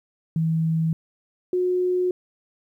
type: tone pair in turn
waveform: sine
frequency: 161.7 / 363 Hz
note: E3 / F#4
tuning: -33 / -33 cents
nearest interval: octave + major second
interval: 1400 cents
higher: second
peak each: -19 dBFS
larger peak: neither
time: 0.36-0.93 / 1.53-2.11 s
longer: second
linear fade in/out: 2 ms
effects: 10-bit